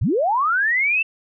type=linear sweep; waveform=sine; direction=up; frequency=65 to 2699 Hz; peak=-16 dBFS; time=0.01-1.03 s; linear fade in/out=10 ms; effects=none